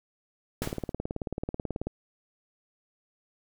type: click train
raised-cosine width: 2 ms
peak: -18 dBFS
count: 24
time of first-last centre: 0.62-1.87 s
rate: 18.4 Hz
type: noise with exponential decay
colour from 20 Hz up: pink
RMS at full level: -34 dBFS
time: 0.62-0.92 s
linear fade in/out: 1 ms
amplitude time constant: 64 ms
effects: none